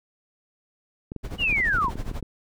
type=clicks; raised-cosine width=3 ms; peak=-20 dBFS; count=10; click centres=1.119 / 1.163 / 1.527 / 1.601 / 1.785 / 1.844 / 1.883 / 1.956 / 2.114 / 2.227 s
type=noise with tremolo; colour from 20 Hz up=brown; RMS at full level=-29 dBFS; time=1.23-2.21 s; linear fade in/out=20 ms; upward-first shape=sine; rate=12 Hz; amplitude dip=80%
type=linear sweep; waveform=sine; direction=down; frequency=2961 to 850 Hz; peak=-20 dBFS; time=1.38-1.91 s; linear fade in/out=50 ms
effects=none

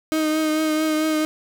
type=tone with vibrato; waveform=35% pulse; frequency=311.4 Hz; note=D#4; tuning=2 cents sharp; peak=-17 dBFS; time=0.12-1.25 s; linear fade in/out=0 ms; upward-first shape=triangle; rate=4.5 Hz; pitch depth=25 cents each way; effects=none

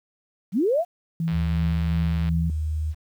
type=linear sweep; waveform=sine; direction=up; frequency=158.2 to 732 Hz; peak=-18 dBFS; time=0.52-0.85 s; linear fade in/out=50 ms
type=tone with tremolo; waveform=sine; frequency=164.81 Hz; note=E3; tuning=in tune; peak=-21 dBFS; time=1.2-2.5 s; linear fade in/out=2 ms; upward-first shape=triangle; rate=2.8 Hz; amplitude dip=35%
type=click train; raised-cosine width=0.3 ms; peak=-23 dBFS; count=110; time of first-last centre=1.28-2.289 s; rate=108 Hz
type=tone; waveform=sine; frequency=77.6 Hz; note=D#2; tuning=4 cents flat; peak=-23 dBFS; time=1.31-2.95 s; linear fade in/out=50 ms
effects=9-bit

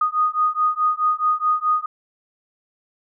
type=beating tone pair; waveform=sine; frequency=1237 / 1241.7 Hz; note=D#6 / D#6; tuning=-10 / -4 cents; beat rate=4.7 Hz; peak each=-20 dBFS; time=0.01-1.86 s; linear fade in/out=5 ms; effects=none

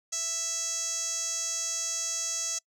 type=tone with band-pass filter; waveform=sawtooth; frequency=660 Hz; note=E5; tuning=2 cents sharp; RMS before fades=-32 dBFS; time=0.12-2.59 s; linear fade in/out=10 ms; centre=6500 Hz; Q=7.6; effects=noise-tail reverb RT60 0.1 s tail -25 dB re dry

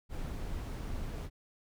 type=noise; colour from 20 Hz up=brown; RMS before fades=-38 dBFS; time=0.09-1.3 s; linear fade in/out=50 ms; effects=none

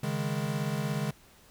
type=chord; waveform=square; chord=C# suspended second; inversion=none; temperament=equal with one note detuned; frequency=138.59 / 155.56 / 206.3 Hz; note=C#3 / D#3 / G#3; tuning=0 / 0 / -11 cents; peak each=-34 / -34 / -35 dBFS; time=0.03-1.11 s; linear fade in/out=5 ms; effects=pink hiss -58 dBFS RMS until 1.5 s

